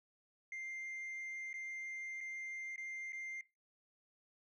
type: tone with dropouts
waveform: sine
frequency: 2098 Hz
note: C7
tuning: 4 cents sharp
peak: -40 dBFS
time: 0.52-3.41 s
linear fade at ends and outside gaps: 2 ms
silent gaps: 1.53-1.54 / 2.206-2.21 / 2.76-2.779 / 3.122-3.13 s
effects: noise-tail reverb RT60 0.2 s tail -17 dB re dry + tanh soft clip ceiling -41 dBFS